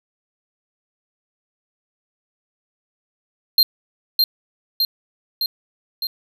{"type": "tone with echo", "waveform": "square", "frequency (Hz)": 4186, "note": "C8", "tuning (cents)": 0, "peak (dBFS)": -10, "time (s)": [3.58, 3.63], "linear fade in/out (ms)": 2, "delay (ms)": 610, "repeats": 4, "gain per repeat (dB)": -3, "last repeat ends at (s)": 6.07, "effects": []}